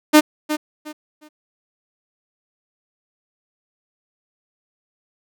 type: tone with echo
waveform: sawtooth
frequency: 303.8 Hz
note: D#4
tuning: 41 cents flat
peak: -3 dBFS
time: 0.13-0.21 s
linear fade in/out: 20 ms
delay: 360 ms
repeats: 3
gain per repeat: -12 dB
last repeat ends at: 1.29 s
effects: none